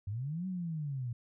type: linear two-way sweep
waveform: sine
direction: up then down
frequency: 92.8 to 190.2 to 115.4 Hz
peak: -34 dBFS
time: 0.07-1.13 s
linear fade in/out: 5 ms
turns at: 0.47 s
effects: none